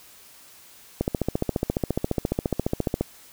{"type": "click train", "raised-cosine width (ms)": 2, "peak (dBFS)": -9, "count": 30, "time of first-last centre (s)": [1.01, 3.01], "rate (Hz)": 14.5, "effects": ["white hiss -50 dBFS RMS until 3.32 s"]}